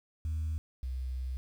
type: tone pair in turn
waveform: sine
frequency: 78.7 / 64.08 Hz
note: D#2 / C2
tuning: +20 / -35 cents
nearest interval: major third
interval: 355 cents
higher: first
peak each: -29 / -32 dBFS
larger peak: first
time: 0.25-0.58 / 0.83-1.37 s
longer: second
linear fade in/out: 0 ms
effects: tanh soft clip ceiling -28 dBFS + 10-bit